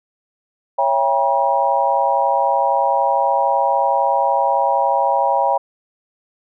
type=chord; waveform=sine; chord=C# diminished seventh; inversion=none; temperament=just; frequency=554.4 / 665.2 / 798.3 / 957.9 Hz; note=C#5 / E5 / G5 / Bb5; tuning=0 / +16 / +31 / +47 cents; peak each=-20 / -22 / -18 / -18 dBFS; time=0.78-5.58 s; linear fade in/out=10 ms; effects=none